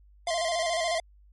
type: tone with vibrato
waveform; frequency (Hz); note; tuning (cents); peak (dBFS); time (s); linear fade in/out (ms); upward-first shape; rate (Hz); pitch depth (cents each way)
square; 669; E5; +25; -27; 0.27-1; 2; square; 14; 63
type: tone with tremolo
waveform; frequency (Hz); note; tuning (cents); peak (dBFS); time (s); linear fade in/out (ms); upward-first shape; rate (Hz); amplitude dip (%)
10% pulse; 1046.5; C6; 0; -23; 0.28-0.98; 5; sine; 16; 25
effects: added 50 Hz sine -53 dBFS peak until 1.32 s + MP3 48 kbps